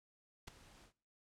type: noise with ADSR envelope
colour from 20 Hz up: pink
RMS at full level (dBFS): -45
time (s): 0.47-0.93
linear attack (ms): 10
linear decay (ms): 8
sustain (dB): -17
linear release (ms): 99
effects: noise-tail reverb RT60 0.6 s tail -24 dB re dry + low-pass 9000 Hz 12 dB/octave

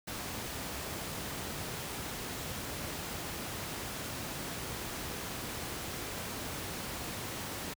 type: noise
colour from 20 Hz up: pink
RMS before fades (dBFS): -39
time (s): 0.07-7.74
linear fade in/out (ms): 10
effects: high-pass 60 Hz 12 dB/octave

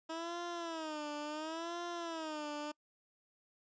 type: tone with vibrato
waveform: 15% pulse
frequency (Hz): 320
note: D#4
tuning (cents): +49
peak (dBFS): -33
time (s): 0.09-2.72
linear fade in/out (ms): 10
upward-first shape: sine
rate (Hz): 0.71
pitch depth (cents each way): 140
effects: noise-tail reverb RT60 0.1 s tail -26 dB re dry + resampled to 16000 Hz

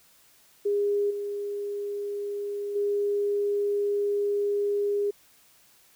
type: tone with level steps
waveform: sine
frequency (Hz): 407.7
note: G#4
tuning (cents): -32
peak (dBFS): -22 / -29 / -23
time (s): 0.65-5.11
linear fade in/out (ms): 10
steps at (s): 1.1 / 2.75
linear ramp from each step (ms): 10
effects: white hiss -59 dBFS RMS until 5.95 s

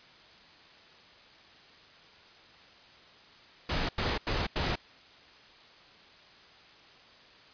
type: noise bursts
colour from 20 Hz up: pink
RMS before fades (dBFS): -30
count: 4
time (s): 3.69-4.757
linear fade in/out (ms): 5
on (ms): 200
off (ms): 89
effects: white hiss -55 dBFS RMS until 7.53 s + resampled to 11025 Hz

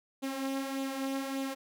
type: tone with flanger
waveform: sawtooth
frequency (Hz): 270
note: C#4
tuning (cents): -45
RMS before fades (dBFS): -35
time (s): 0.22-1.55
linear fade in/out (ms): 20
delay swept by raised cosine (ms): 0.27 to 4.07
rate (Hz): 1.7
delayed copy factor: +0.5
effects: none

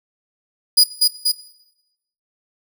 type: tone with echo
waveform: sawtooth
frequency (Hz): 4918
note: D#8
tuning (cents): -21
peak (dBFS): -5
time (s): 0.77-0.84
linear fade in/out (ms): 10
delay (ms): 240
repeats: 2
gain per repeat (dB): -3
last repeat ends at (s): 1.32
effects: noise-tail reverb RT60 0.9 s tail -18 dB re dry

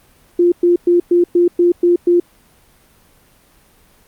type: tone bursts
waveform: sine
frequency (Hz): 349.2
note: F4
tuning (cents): 0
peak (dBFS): -8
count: 8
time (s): 0.39-2.2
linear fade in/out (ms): 5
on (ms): 130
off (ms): 110
effects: pink hiss -51 dBFS RMS until 4.07 s + Opus 32 kbps

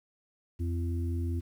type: harmonic tone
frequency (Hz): 85.2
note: F2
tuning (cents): -42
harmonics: 1 / 3 / 4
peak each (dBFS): -29 / -39 / -41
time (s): 0.59-1.41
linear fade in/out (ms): 20
effects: 10-bit

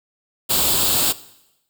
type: noise with comb filter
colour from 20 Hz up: white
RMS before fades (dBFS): -18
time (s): 0.49-1.13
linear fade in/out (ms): 20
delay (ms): 0.25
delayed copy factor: +0.65
effects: noise-tail reverb RT60 0.9 s tail -18 dB re dry

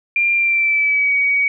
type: tone with pitch glide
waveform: sine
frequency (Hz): 2387 to 2258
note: D7 to C#7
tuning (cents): +28 to +31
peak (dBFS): -13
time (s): 0.16-1.48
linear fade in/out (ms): 2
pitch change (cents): -97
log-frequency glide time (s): 0.33-1.14
effects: none

